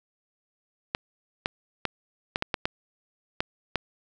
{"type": "clicks", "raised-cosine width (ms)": 0.3, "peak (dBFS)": -9, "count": 9, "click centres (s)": [0.949, 1.459, 1.853, 2.359, 2.424, 2.542, 2.655, 3.405, 3.757], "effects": []}